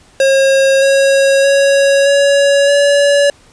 square tone with pitch steps, 540 / 547.2 / 554.5 / 562 / 569.5 Hz, C#5 / C#5 / C#5 / C#5 / C#5, -45 / -23 / 0 / +24 / +47 cents, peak -8 dBFS, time 0.2-3.3 s, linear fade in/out 2 ms, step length 620 ms, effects pink hiss -46 dBFS RMS until 3.52 s + resampled to 22050 Hz

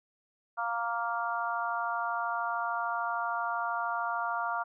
harmonic tone, 233.1 Hz, A#3, in tune, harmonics 3 / 4 / 5 / 6, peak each -35 / -35 / -35 / -35 dBFS, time 0.57-4.64 s, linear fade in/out 20 ms, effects none

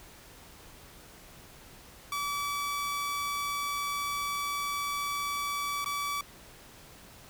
sawtooth tone with dropouts, 1149 Hz, D6, 38 cents flat, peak -27 dBFS, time 2.12-6.21 s, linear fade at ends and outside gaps 2 ms, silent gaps 5.845-5.859 s, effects pink hiss -52 dBFS RMS until 7.29 s

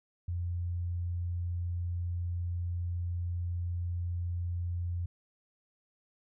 sine tone, 87.31 Hz, F2, in tune, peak -31 dBFS, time 0.28-5.06 s, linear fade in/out 5 ms, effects none

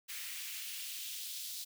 white noise with high-pass filter sweep, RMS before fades -43 dBFS, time 0.08-1.65 s, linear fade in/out 20 ms, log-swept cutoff 2000 to 4100 Hz, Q 1.8, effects none

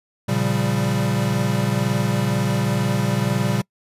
square chord, G half-diminished seventh, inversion first, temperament equal, 116.54 / 138.59 / 174.61 / 196 Hz, Bb2 / Db3 / F3 / G3, 0 / 0 / 0 / 0 cents, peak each -24 / -24 / -29 / -24 dBFS, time 0.28-3.62 s, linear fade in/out 10 ms, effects noise-tail reverb RT60 0.1 s tail -26 dB re dry + resampled to 32000 Hz

